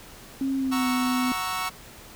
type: tone with pitch glide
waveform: sine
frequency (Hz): 269.4 to 252.8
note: C#4 to B3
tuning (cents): -49 to +41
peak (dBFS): -23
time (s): 0.41-1.32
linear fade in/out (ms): 2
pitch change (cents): -110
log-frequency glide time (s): 0.57-0.89
type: chord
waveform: sawtooth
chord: F# dominant seventh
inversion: none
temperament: equal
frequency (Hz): 740 / 932.3 / 1108.7 / 1318.5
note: F#5 / A#5 / C#6 / E6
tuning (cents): 0 / 0 / 0 / 0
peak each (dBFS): -31 / -31 / -27 / -28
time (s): 0.71-1.7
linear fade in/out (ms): 20
effects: pink hiss -46 dBFS RMS until 2.15 s